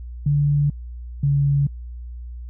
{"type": "tone pair in turn", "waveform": "sine", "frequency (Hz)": [144.9, 141.26], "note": ["D3", "C#3"], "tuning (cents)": [-23, 33], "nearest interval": "unison", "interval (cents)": 44, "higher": "first", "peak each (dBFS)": -15, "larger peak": "neither", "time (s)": [[0.26, 0.7], [1.23, 1.67]], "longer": "neither", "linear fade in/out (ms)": 5, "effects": ["added 60 Hz sine -31 dBFS peak until 2.49 s"]}